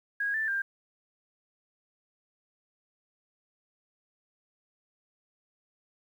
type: tone with pitch steps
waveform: sine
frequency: 1644 / 1766 / 1593 Hz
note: G#6 / A6 / G6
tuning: -18 / +6 / +27 cents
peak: -27 dBFS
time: 0.2-0.62 s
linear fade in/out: 5 ms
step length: 140 ms
effects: 10-bit